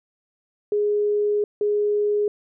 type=tone bursts at uneven times; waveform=sine; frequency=415.3 Hz; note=G#4; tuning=in tune; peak=-18 dBFS; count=2; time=0.72-1.44 / 1.61-2.28 s; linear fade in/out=2 ms; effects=none